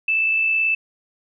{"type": "tone with amplitude modulation", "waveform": "sine", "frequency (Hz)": 2637, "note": "E7", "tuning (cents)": 0, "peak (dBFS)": -15, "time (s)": [0.08, 0.75], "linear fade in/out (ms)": 5, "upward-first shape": "sine", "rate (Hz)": 58.3, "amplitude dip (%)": 30, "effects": []}